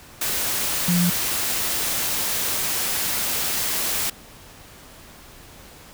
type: tone in noise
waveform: sine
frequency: 175.6 Hz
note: F3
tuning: 10 cents sharp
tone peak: -17 dBFS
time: 0.88-1.1 s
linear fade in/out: 5 ms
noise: white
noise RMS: -24 dBFS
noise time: 0.21-4.1 s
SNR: +4 dB
effects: pink hiss -45 dBFS RMS until 5.93 s